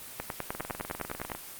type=two click trains; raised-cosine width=0.5 ms; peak=-16 / -21 dBFS; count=12 / 17; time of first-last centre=0.2-1.318 / 0.55-1.35 s; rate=9.84 / 20 Hz; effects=white hiss -44 dBFS RMS until 1.59 s + Opus 24 kbps